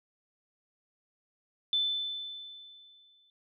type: tone with exponential decay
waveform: sine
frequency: 3520 Hz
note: A7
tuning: in tune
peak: -24 dBFS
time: 1.73-3.3 s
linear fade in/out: 1 ms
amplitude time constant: 340 ms
effects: none